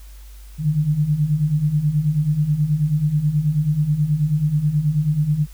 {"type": "beating tone pair", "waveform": "sine", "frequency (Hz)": [144.3, 153.6], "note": ["D3", "D#3"], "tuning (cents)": [-30, -22], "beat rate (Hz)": 9.3, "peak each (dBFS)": [-22, -17], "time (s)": [0.58, 5.47], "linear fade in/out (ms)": 50, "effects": ["added 50 Hz sine -37 dBFS peak until 5.53 s", "white hiss -51 dBFS RMS until 5.53 s"]}